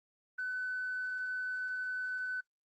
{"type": "tone with tanh clipping", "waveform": "triangle", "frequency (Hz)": 1506, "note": "F#6", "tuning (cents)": 30, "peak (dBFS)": -34, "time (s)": [0.38, 2.41], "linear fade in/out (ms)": 10, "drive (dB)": 4, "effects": ["noise-tail reverb RT60 0.1 s tail -26 dB re dry", "Opus 24 kbps"]}